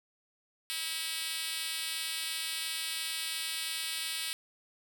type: tone with high-pass filter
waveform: 5% pulse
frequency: 322.9 Hz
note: E4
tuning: 36 cents flat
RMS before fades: -36 dBFS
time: 0.7-4.33 s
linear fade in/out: 0 ms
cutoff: 3400 Hz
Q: 0.74
effects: none